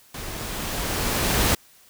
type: noise with level ramp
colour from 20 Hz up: pink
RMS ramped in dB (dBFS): -35 to -19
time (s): 0.14-1.55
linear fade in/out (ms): 5
effects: white hiss -54 dBFS RMS until 1.89 s